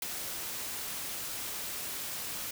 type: noise with ADSR envelope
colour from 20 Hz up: white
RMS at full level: -32 dBFS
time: 0.02-2.51 s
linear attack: 4 ms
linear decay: 15 ms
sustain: -6 dB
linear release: 5 ms
effects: none